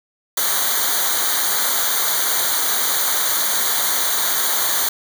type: noise with comb filter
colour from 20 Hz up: white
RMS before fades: -19 dBFS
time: 0.37-4.89 s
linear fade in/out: 5 ms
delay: 0.38 ms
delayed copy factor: -0.95
effects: none